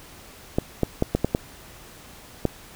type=clicks; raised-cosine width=2 ms; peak=-6 dBFS; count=7; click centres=0.585 / 0.833 / 1.024 / 1.15 / 1.246 / 1.349 / 2.453 s; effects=pink hiss -46 dBFS RMS until 2.75 s